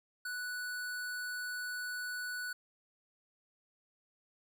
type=tone; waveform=square; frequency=1480 Hz; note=F#6; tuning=in tune; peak=-38 dBFS; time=0.25-2.53 s; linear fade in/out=5 ms; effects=12-bit